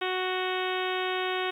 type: harmonic tone with a mistuned harmonic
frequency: 370 Hz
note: F#4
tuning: in tune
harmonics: 1 / 2 / 3 / 4 / 5 / 6 / 7 / 8 / 9 / 10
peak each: -31 / -34 / -36 / -37 / -38 / -39 / -39 / -40 / -41 / -41 dBFS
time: 0.01-1.51 s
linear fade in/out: 10 ms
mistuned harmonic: 9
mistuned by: -37 cents
effects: 10-bit